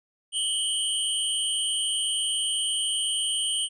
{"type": "tone cluster", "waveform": "sine", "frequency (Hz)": [2959, 3167, 8950], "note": ["F#7", "G7", "C#9"], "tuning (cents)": [-1, 17, 16], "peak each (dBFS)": -28, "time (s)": [0.32, 3.69], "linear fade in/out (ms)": 50, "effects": ["tanh soft clip ceiling -16 dBFS"]}